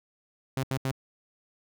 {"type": "tone bursts", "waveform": "sawtooth", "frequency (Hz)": 132.9, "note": "C3", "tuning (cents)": 27, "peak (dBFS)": -23, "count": 3, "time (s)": [0.57, 0.914], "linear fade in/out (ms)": 2, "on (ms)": 64, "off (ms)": 76, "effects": []}